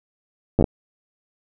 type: slowing click train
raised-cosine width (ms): 2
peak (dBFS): -4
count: 5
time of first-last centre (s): 0.59-0.642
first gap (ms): 9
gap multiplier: 1.25
effects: none